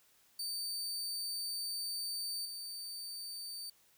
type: tone with level steps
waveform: sawtooth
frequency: 4594 Hz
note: D8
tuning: 39 cents flat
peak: -34 / -39 dBFS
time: 0.39-3.7 s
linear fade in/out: 5 ms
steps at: 2.45 s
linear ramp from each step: 5 ms
effects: white hiss -68 dBFS RMS until 3.97 s